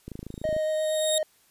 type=click train; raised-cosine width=3 ms; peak=-24 dBFS; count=14; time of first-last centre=0.08-0.565 s; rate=26.8 Hz
type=tone with exponential growth; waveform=20% pulse; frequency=3729 Hz; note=A#7; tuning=in tune; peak=-17 dBFS; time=0.3-1.18 s; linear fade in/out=1 ms; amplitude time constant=190 ms
type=tone with vibrato; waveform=triangle; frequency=622.3 Hz; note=D#5; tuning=in tune; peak=-22 dBFS; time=0.44-1.23 s; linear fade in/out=2 ms; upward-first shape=triangle; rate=8.6 Hz; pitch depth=11 cents each way
effects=white hiss -62 dBFS RMS until 1.5 s + resampled to 32000 Hz